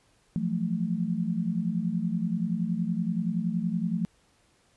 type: tone cluster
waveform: sine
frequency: 169.8 / 180.4 / 220.6 Hz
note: F3 / F#3 / A3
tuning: -48 / -44 / +5 cents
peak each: -30 dBFS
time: 0.36-4.05 s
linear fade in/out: 0 ms
effects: pink hiss -65 dBFS RMS until 4.76 s + resampled to 24000 Hz